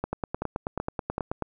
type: two click trains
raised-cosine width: 1 ms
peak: -14 / -14 dBFS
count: 4 / 13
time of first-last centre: 0.04-1.181 / 0.13-1.423 s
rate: 2.63 / 9.28 Hz
effects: none